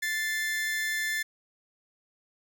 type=tone pair together; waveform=40% pulse; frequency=1755.8 / 2088 Hz; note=A6 / C7; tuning=-4 / -4 cents; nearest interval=minor third; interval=300 cents; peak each=-28 / -34 dBFS; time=0.02-1.23 s; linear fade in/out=10 ms; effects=none